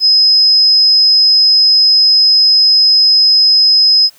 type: tone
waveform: sine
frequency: 5080 Hz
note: D#8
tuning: 35 cents sharp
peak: -5 dBFS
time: 0-4.1 s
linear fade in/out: 50 ms
effects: white hiss -46 dBFS RMS until 4.18 s + high-pass 60 Hz 12 dB/octave